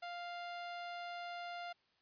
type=tone; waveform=sawtooth; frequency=698.5 Hz; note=F5; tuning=in tune; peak=-39 dBFS; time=0.02-1.73 s; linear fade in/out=10 ms; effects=white hiss -75 dBFS RMS until 2.01 s + resampled to 11025 Hz